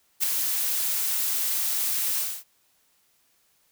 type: noise with ADSR envelope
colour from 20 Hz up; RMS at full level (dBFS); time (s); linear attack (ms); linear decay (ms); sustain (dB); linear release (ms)
blue; -21; 0.2-2.44; 34; 5; -5; 260
effects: white hiss -66 dBFS RMS until 3.71 s